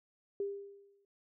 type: tone with exponential decay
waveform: sine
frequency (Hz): 400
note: G4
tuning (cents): +35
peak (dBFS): -31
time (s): 0.4-1.05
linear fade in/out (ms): 2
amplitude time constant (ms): 140
effects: none